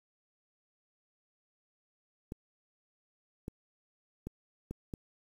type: clicks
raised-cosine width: 3 ms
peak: -26 dBFS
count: 5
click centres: 2.321 / 3.481 / 4.27 / 4.71 / 4.938 s
effects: 9-bit